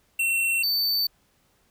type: tone pair in turn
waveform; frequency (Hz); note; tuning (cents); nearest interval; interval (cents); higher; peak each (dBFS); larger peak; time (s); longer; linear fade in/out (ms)
square; 2714 / 4551; E7 / C#8; +50 / +45; major sixth; 895; second; -22; neither; 0.19-0.63 / 0.63-1.07; neither; 5
effects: pink hiss -65 dBFS RMS until 1.7 s